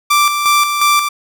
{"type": "tone with tremolo", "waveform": "sawtooth", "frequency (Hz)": 1174.7, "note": "D6", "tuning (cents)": 0, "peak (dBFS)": -5, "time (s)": [0.1, 1.09], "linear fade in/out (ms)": 10, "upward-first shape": "square", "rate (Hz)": 2.8, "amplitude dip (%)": 50, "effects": []}